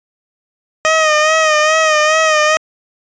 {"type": "tone with vibrato", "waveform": "15% pulse", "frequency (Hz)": 622.3, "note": "D#5", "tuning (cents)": 0, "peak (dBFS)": -3, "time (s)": [0.85, 2.57], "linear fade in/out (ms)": 0, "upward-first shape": "sine", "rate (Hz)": 2.4, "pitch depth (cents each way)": 48, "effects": ["resampled to 16000 Hz"]}